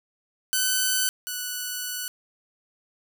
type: tone pair in turn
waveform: 5% pulse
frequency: 1510 / 1481.5 Hz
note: F#6 / F#6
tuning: +35 / +2 cents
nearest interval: unison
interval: 33 cents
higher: first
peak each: -10 / -18 dBFS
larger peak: first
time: 0.53-1.09 / 1.27-2.08 s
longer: second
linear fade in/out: 0 ms
effects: none